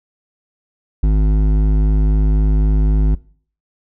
sine tone with hard clipping, 51.91 Hz, G#1, in tune, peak -12 dBFS, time 1.03-3.15 s, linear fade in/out 5 ms, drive 11 dB, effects noise-tail reverb RT60 0.5 s tail -22 dB re dry

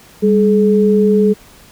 sine tone pair together, 199.5 / 425.8 Hz, G3 / G#4, +31 / +43 cents, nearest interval octave + minor second, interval 1312 cents, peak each -11 dBFS, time 0.22-1.34 s, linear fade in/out 20 ms, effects pink hiss -43 dBFS RMS until 1.71 s

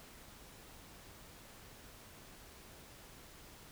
silence, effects pink hiss -56 dBFS RMS until 3.71 s

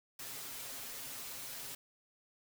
white noise with comb filter, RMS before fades -45 dBFS, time 0.19-1.75 s, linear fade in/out 5 ms, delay 7.4 ms, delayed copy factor +0.95, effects none

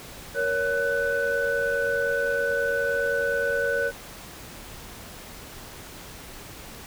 sine tone cluster, 469.4 / 559 / 1496 Hz, A#4 / C#5 / F#6, +12 / +14 / +19 cents, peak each -27 / -26 / -25 dBFS, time 0.34-3.92 s, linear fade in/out 50 ms, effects tanh soft clip ceiling -14 dBFS + pink hiss -42 dBFS RMS until 6.86 s

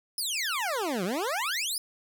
20% pulse exponential two-way sweep, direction down then up, 5274 to 169.4 to 5274 Hz, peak -23 dBFS, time 0.18-1.78 s, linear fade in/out 2 ms, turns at 1.04 s, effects none

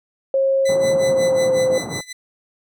sine tone with pitch glide, 540 to 519.2 Hz, C#5 to C5, -45 to -13 cents, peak -14 dBFS, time 0.34-1.78 s, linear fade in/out 2 ms, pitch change -68 cents, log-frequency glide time 0.88-1.56 s
15% pulse tone with tremolo, 2004 Hz, B6, 25 cents sharp, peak -19 dBFS, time 0.65-2.13 s, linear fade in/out 10 ms, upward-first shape sine, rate 5.5 Hz, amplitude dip 90%
pink band-pass noise, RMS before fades -29 dBFS, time 0.69-2.01 s, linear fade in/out 2 ms, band 120 to 1000 Hz, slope 24 dB/octave
effects none

